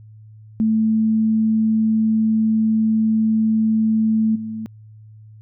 sine tone with level steps, 220 Hz, A3, in tune, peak -14 / -25 dBFS, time 0.6-4.66 s, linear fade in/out 0 ms, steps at 4.35 s, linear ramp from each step 10 ms, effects added 108 Hz sine -40 dBFS peak until 5.41 s

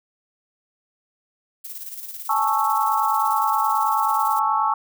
violet noise with tremolo, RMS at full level -33 dBFS, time 1.64-4.4 s, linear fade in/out 10 ms, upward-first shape square, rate 18 Hz, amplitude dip 50%
sine chord, A major seventh, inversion third, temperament equal, 830.6 / 880 / 1108.7 / 1318.5 Hz, G#5 / A5 / C#6 / E6, 0 / 0 / 0 / 0 cents, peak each -25 / -22 / -22 / -25 dBFS, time 2.29-4.74 s, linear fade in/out 5 ms
effects none

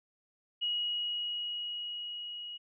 sine tone with level ramp, 2900 Hz, F#7, 35 cents flat, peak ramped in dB -29 to -40 dBFS, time 0.61-2.58 s, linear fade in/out 20 ms, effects none

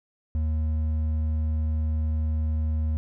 triangle tone with hard clipping, 77.78 Hz, D#2, in tune, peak -24 dBFS, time 0.35-2.97 s, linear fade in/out 0 ms, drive 8 dB, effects none

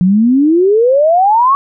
sine exponential sweep, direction up, 174.8 to 1133 Hz, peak -6 dBFS, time 0.01-1.55 s, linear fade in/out 0 ms, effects none

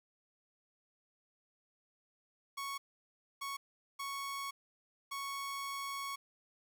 sawtooth tone bursts at uneven times, 1108.7 Hz, C#6, in tune, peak -35 dBFS, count 4, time 2.57-2.78 / 3.41-3.57 / 3.99-4.51 / 5.11-6.16 s, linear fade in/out 10 ms, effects 11-bit

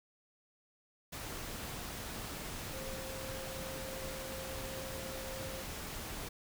sine tone in noise, 529 Hz, C5, 19 cents sharp, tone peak -45 dBFS, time 2.73-5.63 s, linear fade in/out 10 ms, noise pink, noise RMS -43 dBFS, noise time 1.12-6.29 s, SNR -5 dB, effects none

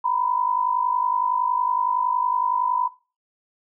sine tone pair together, 952.2 / 1003 Hz, A#5 / B5, +37 / +26 cents, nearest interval minor second, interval 89 cents, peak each -22 dBFS, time 0.04-2.88 s, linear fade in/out 10 ms, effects noise-tail reverb RT60 0.3 s tail -17 dB re dry

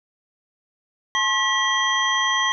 sine tone cluster, 862 / 1069 / 1937 / 3215 / 6010 Hz, A5 / C6 / B6 / G7 / F#8, -36 / +37 / -34 / +43 / +26 cents, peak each -30 / -23 / -22 / -24 / -31 dBFS, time 1.15-2.52 s, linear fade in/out 0 ms, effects none

